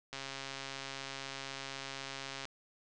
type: click train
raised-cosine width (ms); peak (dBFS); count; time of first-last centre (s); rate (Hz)
0.2; -24; 317; 0.13-2.454; 136
effects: resampled to 22050 Hz